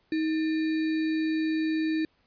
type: tone with sample-and-hold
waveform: sine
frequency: 316.1 Hz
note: D#4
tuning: 27 cents sharp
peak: -24 dBFS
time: 0.12-2.05 s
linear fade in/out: 2 ms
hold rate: 2100 Hz
effects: pink hiss -68 dBFS RMS until 2.26 s + resampled to 11025 Hz